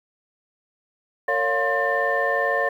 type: tone cluster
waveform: sine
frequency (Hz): 457.3 / 559 / 706 / 1058 / 1792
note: A#4 / C#5 / F5 / C6 / A6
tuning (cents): -33 / +14 / +19 / +19 / +31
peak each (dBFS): -27 / -24 / -26 / -28 / -23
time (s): 1.28-2.69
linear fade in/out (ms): 5
effects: tanh soft clip ceiling -10 dBFS + 9-bit